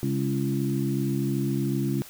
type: harmonic tone with a mistuned harmonic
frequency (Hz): 68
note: C#2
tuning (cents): -33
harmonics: 2 / 3 / 4 / 5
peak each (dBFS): -27 / -29 / -30 / -31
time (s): 0.03-2.02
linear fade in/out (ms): 0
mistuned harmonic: 4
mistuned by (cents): +33
effects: white hiss -46 dBFS RMS until 2.09 s